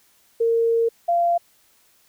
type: tone pair in turn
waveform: sine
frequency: 460 / 689.2 Hz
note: A#4 / F5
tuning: -23 / -23 cents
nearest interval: perfect fifth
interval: 700 cents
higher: second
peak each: -16 dBFS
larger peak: neither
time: 0.4-0.89 / 1.08-1.38 s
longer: first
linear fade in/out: 10 ms
effects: white hiss -59 dBFS RMS until 2.08 s